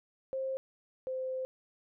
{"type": "tone pair in turn", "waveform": "sine", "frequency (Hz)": [530, 518.8], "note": ["C5", "C5"], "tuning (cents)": [22, -15], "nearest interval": "unison", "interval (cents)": 37, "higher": "first", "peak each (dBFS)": [-32, -33], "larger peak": "first", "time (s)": [[0.33, 0.57], [1.07, 1.45]], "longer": "second", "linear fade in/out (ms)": 0, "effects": []}